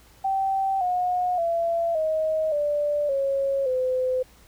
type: tone with pitch steps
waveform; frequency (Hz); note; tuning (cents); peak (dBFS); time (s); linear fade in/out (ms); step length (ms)
sine; 775 / 723.1 / 674.7 / 629.5 / 587.3 / 548 / 511.3; G5 / F#5 / E5 / D#5 / D5 / C#5 / C5; -20 / -40 / +40 / +20 / 0 / -20 / -40; -21; 0.24-4.23; 10; 570
effects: added 60 Hz sine -55 dBFS peak until 4.47 s + pink hiss -55 dBFS RMS until 4.47 s